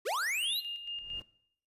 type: linear sweep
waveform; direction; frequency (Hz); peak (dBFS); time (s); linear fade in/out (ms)
square; up; 333 to 4186; -31; 0.05-0.61; 20
type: tone with tremolo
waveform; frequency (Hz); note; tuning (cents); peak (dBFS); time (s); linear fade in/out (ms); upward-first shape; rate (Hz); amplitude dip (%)
sine; 2824; F7; +19; -36; 0.42-1.2; 5; square; 4.4; 55
type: noise with exponential growth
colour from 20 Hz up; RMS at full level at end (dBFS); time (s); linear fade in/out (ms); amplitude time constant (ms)
brown; -45; 0.76-1.22; 1; 100
effects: noise-tail reverb RT60 0.7 s tail -18 dB re dry + resampled to 32000 Hz